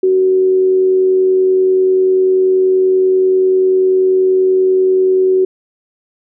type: tone with amplitude modulation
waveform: sine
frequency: 374.8 Hz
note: F#4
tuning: 22 cents sharp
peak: -7 dBFS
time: 0.03-5.45 s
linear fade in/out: 5 ms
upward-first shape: sine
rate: 90.3 Hz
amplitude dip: 25%
effects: none